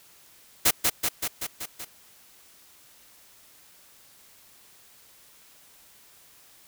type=noise with echo; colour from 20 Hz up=white; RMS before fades=-19 dBFS; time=0.65-0.71 s; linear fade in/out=10 ms; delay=190 ms; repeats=6; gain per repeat=-3 dB; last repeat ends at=1.85 s; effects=white hiss -55 dBFS RMS until 6.67 s